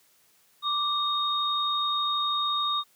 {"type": "tone pair together", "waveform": "sine", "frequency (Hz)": [1174.7, 3714], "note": ["D6", "A#7"], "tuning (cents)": [0, -7], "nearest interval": "octave + minor sixth", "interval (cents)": 1993, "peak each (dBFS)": -27, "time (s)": [0.62, 2.84], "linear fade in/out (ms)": 50, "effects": ["white hiss -63 dBFS RMS until 2.95 s", "high-pass 100 Hz 12 dB/octave"]}